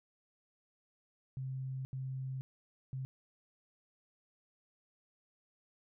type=tone bursts at uneven times; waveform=sine; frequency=131.8 Hz; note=C3; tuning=13 cents sharp; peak=-37 dBFS; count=3; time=1.37-1.85 / 1.93-2.41 / 2.93-3.05 s; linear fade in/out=0 ms; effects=none